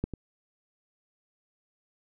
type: clicks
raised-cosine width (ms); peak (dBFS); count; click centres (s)
3; -15 / -23; 2; 0.04 / 0.137
effects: none